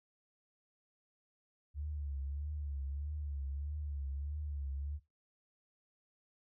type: tone with vibrato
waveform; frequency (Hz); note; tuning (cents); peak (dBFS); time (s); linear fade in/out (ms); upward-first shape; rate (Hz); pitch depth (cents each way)
sine; 71.7; D2; -41; -37; 1.74-5; 50; triangle; 1.6; 97
effects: noise-tail reverb RT60 0.3 s tail -22 dB re dry